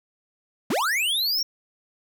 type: linear sweep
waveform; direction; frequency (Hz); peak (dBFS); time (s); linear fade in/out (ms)
square; up; 157.1 to 5640; -22; 0.7-1.43; 5
effects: none